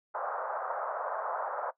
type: band-pass noise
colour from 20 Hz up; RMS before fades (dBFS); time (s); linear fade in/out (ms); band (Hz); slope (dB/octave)
pink; -35; 0.14-1.71; 10; 540 to 1400; 48
effects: noise-tail reverb RT60 0.1 s tail -18 dB re dry